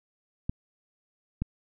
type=clicks; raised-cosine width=5 ms; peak=-16 dBFS; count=2; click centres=0.495 / 1.42 s; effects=none